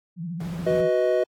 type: tone with vibrato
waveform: sine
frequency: 170 Hz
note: F3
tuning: 46 cents flat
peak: -28 dBFS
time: 0.16-0.9 s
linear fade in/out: 50 ms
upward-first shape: sine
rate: 14 Hz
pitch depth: 110 cents each way
type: noise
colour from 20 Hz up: brown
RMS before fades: -33 dBFS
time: 0.4-0.81 s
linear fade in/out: 5 ms
type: chord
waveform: triangle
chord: B major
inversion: second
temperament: equal with one note detuned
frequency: 370 / 493.9 / 627.3 Hz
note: F#4 / B4 / D#5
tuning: 0 / 0 / +14 cents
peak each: -22 / -22 / -20 dBFS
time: 0.66-1.24 s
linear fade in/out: 10 ms
effects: high-pass 100 Hz 12 dB/octave + AAC 64 kbps